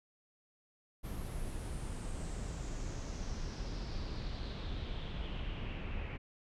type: noise with low-pass filter sweep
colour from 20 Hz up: brown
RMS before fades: -40 dBFS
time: 1.03-6.18 s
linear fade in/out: 20 ms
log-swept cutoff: 12000 to 2400 Hz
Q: 4.4
effects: none